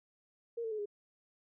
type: tone with pitch steps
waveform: sine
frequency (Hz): 466.2 / 447.2 / 429 / 411.5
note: A#4 / A4 / A4 / G#4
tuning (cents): 0 / +28 / -44 / -16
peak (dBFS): -35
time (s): 0.57-0.858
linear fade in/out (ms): 10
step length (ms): 72
effects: none